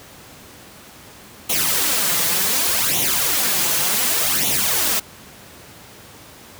white noise with flanger, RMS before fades -19 dBFS, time 1.49-5 s, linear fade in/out 10 ms, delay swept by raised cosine 0.3 to 6 ms, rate 0.67 Hz, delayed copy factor +0.7, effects pink hiss -42 dBFS RMS until 6.59 s + high-pass 80 Hz 12 dB/octave

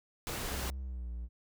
pink noise, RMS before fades -38 dBFS, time 0.27-0.7 s, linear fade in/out 0 ms
triangle tone with pitch glide, 66 to 59.14 Hz, C2 to A#1, +16 to +26 cents, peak -35 dBFS, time 0.44-1.29 s, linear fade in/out 50 ms, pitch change -190 cents, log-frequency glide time 0.79-1.1 s
effects none

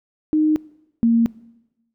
sine tone pair in turn, 308.2 / 230.9 Hz, D#4 / A#3, -16 / -16 cents, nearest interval perfect fourth, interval 500 cents, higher first, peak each -14 / -12 dBFS, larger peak second, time 0.33-0.56 / 1.03-1.26 s, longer neither, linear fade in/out 0 ms, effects noise-tail reverb RT60 1.0 s tail -22 dB re dry

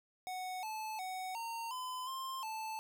square tone with pitch steps, 740 / 869 / 746 / 919 / 1015 / 1054 / 878 Hz, F#5 / A5 / F#5 / A#5 / B5 / C6 / A5, 0 / -22 / +14 / -25 / +47 / +12 / -4 cents, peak -40 dBFS, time 0.27-2.79 s, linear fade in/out 0 ms, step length 360 ms, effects none

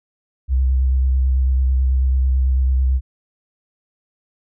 sine tone with vibrato, 65 Hz, C2, 11 cents flat, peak -13 dBFS, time 0.48-3.01 s, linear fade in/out 50 ms, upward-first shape square, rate 9.1 Hz, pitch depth 20 cents each way, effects none

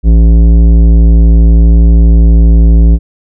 sine tone with tanh clipping, 56.2 Hz, A1, 37 cents sharp, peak -3 dBFS, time 0.03-2.99 s, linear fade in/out 50 ms, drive 13 dB, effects none

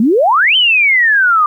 sine exponential two-way sweep, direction up then down, 205.2 to 3136 to 1186 Hz, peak -7 dBFS, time 0-1.46 s, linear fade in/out 2 ms, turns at 0.56 s, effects 8-bit

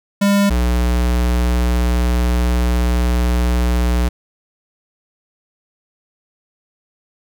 square tone pair in turn, 200.8 / 60.5 Hz, G3 / B1, +42 / -35 cents, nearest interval octave + major sixth, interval 2077 cents, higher first, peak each -12 / -14 dBFS, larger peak first, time 0.21-0.5 / 0.5-4.09 s, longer second, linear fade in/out 10 ms, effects none

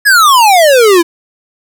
square exponential sweep, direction down, 1724 to 326.1 Hz, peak -4 dBFS, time 0.05-1.03 s, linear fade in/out 20 ms, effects none

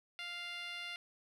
10% pulse tone with band-pass filter, 698.5 Hz, F5, in tune, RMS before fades -44 dBFS, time 0.19-0.96 s, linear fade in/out 0 ms, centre 2600 Hz, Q 1.2, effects none

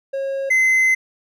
triangle tone pair in turn, 544 / 2054 Hz, C#5 / C7, -33 / -33 cents, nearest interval octave + major seventh, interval 2300 cents, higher second, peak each -19 / -11 dBFS, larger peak second, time 0.13-0.5 / 0.5-0.95 s, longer second, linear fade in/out 10 ms, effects none

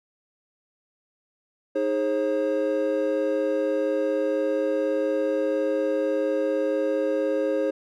triangle chord, Ab major, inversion second, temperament equal with one note detuned, 311.1 / 415.3 / 537 Hz, Eb4 / Ab4 / C5, 0 / 0 / +45 cents, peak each -26 / -26 / -22 dBFS, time 1.75-7.71 s, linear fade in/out 10 ms, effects none

